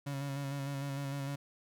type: tone with vibrato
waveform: 35% pulse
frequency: 139.4 Hz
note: C#3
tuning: 10 cents sharp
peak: -34 dBFS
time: 0.06-1.36 s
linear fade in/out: 10 ms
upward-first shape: square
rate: 6.6 Hz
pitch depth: 26 cents each way
effects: none